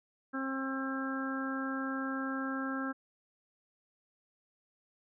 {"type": "harmonic tone", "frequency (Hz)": 267.2, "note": "C4", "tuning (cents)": 36, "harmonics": [1, 2, 3, 4, 5, 6], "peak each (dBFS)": [-35, -44, -48, -46, -40, -41], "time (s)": [0.33, 2.93], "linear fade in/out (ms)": 20, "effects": []}